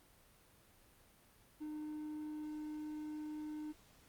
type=tone; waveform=triangle; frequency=304.2 Hz; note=D#4; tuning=39 cents flat; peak=-40 dBFS; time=1.6-3.73 s; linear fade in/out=20 ms; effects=pink hiss -66 dBFS RMS until 4.08 s + Opus 32 kbps